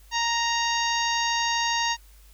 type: harmonic tone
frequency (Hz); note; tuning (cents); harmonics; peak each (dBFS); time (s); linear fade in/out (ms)
932.3; A#5; 0; 1 / 2 / 3 / 4 / 5 / 6 / 7; -26 / -29 / -31 / -32 / -33 / -34 / -34; 0.11-1.97; 50
effects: added 50 Hz sine -49 dBFS peak until 2.33 s + white hiss -58 dBFS RMS until 2.33 s